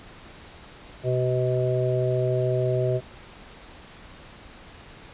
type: harmonic tone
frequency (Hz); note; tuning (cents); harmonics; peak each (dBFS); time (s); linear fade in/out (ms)
126.3; B2; +39; 1 / 3 / 4 / 5; -24 / -26 / -31 / -27; 1.03-3.01; 50
effects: pink hiss -46 dBFS RMS until 5.13 s + resampled to 8000 Hz